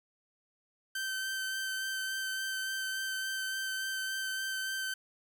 sawtooth tone with vibrato, 1547 Hz, G6, 23 cents flat, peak -30 dBFS, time 0.95-4.94 s, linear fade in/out 5 ms, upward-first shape sine, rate 3.5 Hz, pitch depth 11 cents each way, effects none

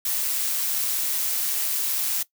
blue noise with amplitude modulation, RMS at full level -24 dBFS, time 0.05-2.23 s, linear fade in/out 5 ms, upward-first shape sine, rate 135 Hz, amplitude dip 25%, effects noise-tail reverb RT60 0.1 s tail -18 dB re dry

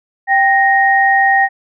sine tone pair together, 784 / 1864.7 Hz, G5 / A#6, 0 / 0 cents, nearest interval octave + minor third, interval 1500 cents, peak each -11 dBFS, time 0.27-1.49 s, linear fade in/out 50 ms, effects none

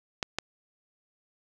clicks, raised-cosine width 0.2 ms, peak -11 dBFS, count 2, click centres 0.228 / 0.386 s, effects none

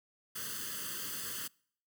white noise with comb filter, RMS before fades -40 dBFS, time 0.35-1.48 s, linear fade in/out 10 ms, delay 0.64 ms, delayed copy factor +0.95, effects noise-tail reverb RT60 0.6 s tail -26 dB re dry + high-pass 100 Hz 12 dB/octave

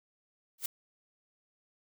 blue noise with exponential growth, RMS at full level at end -27 dBFS, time 0.58-0.66 s, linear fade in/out 5 ms, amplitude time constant 16 ms, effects none

